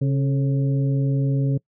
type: harmonic tone with a mistuned harmonic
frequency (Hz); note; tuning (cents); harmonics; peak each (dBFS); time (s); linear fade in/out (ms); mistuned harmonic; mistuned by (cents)
136.9; C#3; -21; 1 / 2 / 3 / 4; -18 / -27 / -33 / -36; 0.01-1.58; 10; 3; +74
effects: noise-tail reverb RT60 0.1 s tail -24 dB re dry